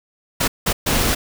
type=noise bursts at uneven times; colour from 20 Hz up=pink; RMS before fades=-18 dBFS; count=3; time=0.4-0.48 / 0.66-0.73 / 0.86-1.15 s; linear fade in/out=10 ms; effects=none